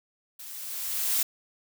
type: noise with level ramp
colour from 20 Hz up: blue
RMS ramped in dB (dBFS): -43 to -24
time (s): 0.39-1.23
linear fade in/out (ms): 5
effects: none